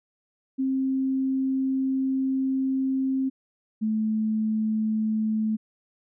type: tone pair in turn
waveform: sine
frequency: 265.3 / 217.6 Hz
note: C4 / A3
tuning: +24 / -19 cents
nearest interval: minor third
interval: 343 cents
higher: first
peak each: -22 dBFS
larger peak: neither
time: 0.58-3.3 / 3.81-5.57 s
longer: first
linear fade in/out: 20 ms
effects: none